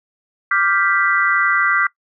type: chord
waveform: sine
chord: G dominant seventh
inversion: second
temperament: equal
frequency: 1174.7 / 1396.9 / 1568 / 1975.5 Hz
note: D6 / F6 / G6 / B6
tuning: 0 / 0 / 0 / 0 cents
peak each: -19 dBFS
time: 0.51-1.87 s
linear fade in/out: 5 ms
effects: noise-tail reverb RT60 0.1 s tail -21 dB re dry